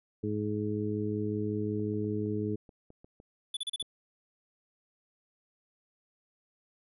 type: harmonic tone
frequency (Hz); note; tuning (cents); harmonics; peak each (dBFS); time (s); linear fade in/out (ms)
105.4; G#2; +26; 1 / 2 / 3 / 4; -35 / -35 / -35 / -35; 0.23-2.56; 10
type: clicks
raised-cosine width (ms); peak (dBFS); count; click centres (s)
2; -39; 9; 1.797 / 1.937 / 2.045 / 2.26 / 2.692 / 2.904 / 3.045 / 3.201 / 3.826
type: tone bursts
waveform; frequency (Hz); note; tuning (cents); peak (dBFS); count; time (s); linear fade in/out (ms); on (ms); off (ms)
square; 3467; A7; -26; -32; 5; 3.54-3.825; 5; 29; 35
effects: resampled to 32000 Hz